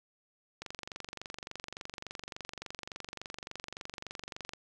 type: click train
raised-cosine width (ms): 0.2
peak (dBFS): -23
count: 93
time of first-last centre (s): 0.62-4.535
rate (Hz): 23.5
effects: none